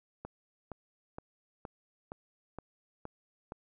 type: click train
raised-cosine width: 1 ms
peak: -27 dBFS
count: 8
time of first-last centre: 0.25-3.521 s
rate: 2.14 Hz
effects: none